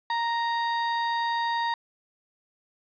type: tone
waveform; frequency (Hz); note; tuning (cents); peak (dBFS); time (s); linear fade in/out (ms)
35% pulse; 932.3; A#5; 0; -23; 0.1-1.74; 2
effects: resampled to 11025 Hz + 10-bit